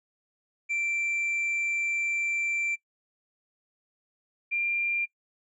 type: tone pair in turn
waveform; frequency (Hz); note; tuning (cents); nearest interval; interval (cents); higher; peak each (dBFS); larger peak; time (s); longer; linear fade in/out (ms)
triangle / sine; 2349 / 2385; D7 / D7; 0 / +26; unison; 26; second; -25; neither; 0.69-2.76 / 4.51-5.06; first; 20
effects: noise-tail reverb RT60 0.1 s tail -22 dB re dry + resampled to 24000 Hz